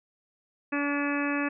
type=harmonic tone; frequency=286.9 Hz; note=D4; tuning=40 cents flat; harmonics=1 / 2 / 3 / 4 / 5 / 6 / 7 / 8 / 9; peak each=-28 / -36 / -40 / -36 / -38 / -34 / -42 / -41 / -36 dBFS; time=0.72-1.49 s; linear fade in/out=10 ms; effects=none